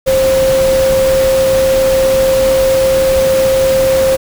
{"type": "tone in noise", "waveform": "sine", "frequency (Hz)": 530, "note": "C5", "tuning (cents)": 22, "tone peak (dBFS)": -8, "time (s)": [0.06, 4.17], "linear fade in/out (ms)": 20, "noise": "pink", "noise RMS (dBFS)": -20, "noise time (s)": [0.06, 4.17], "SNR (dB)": 9, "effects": []}